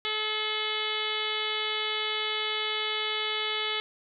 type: harmonic tone with a mistuned harmonic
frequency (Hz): 430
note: A4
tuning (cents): -40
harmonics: 1 / 2 / 3 / 4 / 5 / 6 / 7 / 8 / 9 / 10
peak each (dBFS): -37 / -41 / -37 / -41 / -34 / -43 / -34 / -34 / -38 / -46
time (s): 0.05-3.8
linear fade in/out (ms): 0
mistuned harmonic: 10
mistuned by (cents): +58
effects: none